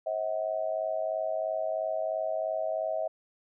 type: tone with amplitude modulation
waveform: sine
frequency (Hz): 641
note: E5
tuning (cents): -49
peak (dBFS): -24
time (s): 0.06-3.08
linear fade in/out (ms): 10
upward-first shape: sine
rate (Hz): 103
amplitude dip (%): 90
effects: none